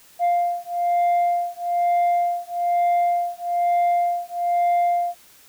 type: beating tone pair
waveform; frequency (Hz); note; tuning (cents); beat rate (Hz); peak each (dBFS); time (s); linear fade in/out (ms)
sine; 698.5 / 699.6; F5 / F5; 0 / +3; 1.1; -19; 0.19-5.15; 50
effects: tanh soft clip ceiling -15 dBFS + white hiss -51 dBFS RMS until 5.48 s